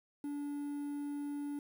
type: tone with quantisation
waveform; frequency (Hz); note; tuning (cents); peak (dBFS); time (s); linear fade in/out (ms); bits
triangle; 288.5; D4; -31; -35; 0.24-1.59; 2; 10
effects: none